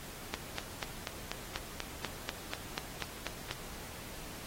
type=click train; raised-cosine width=0.2 ms; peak=-16 dBFS; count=14; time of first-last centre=0.34-3.511 s; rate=4.1 Hz; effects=pink hiss -47 dBFS RMS until 4.46 s + AAC 48 kbps